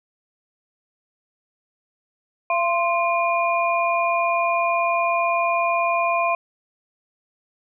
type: tone cluster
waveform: sine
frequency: 681 / 1045 / 2426 Hz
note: F5 / C6 / D#7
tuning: -44 / -2 / -44 cents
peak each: -21 / -22 / -25 dBFS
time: 2.5-6.35 s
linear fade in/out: 2 ms
effects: none